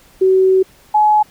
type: tone pair in turn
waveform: sine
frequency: 377.7 / 847.9 Hz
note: F#4 / G#5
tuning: +36 / +36 cents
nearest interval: octave + major second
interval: 1400 cents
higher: second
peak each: -8 dBFS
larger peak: neither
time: 0.21-0.63 / 0.94-1.23 s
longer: first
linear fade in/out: 10 ms
effects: pink hiss -48 dBFS RMS until 1.3 s